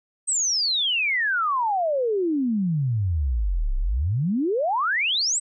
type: exponential two-way sweep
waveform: sine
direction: down then up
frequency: 8372 to 30.81 to 8372 Hz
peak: -20 dBFS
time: 0.27-5.4 s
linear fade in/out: 20 ms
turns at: 3.76 s
effects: none